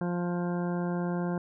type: harmonic tone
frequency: 175.6 Hz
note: F3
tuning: 10 cents sharp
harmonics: 1 / 2 / 3 / 4 / 5 / 6 / 8 / 9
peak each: -29 / -35 / -39 / -41 / -43 / -45 / -47 / -48 dBFS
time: 0.01-1.38 s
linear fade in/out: 2 ms
effects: none